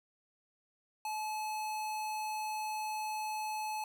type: tone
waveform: square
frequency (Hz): 860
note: A5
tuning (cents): -40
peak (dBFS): -36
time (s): 1.05-3.84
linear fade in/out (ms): 2
effects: none